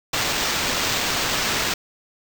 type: noise with sample-and-hold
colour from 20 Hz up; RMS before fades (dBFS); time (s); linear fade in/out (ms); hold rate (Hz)
violet; -23; 0.13-1.74; 5; 11025
effects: none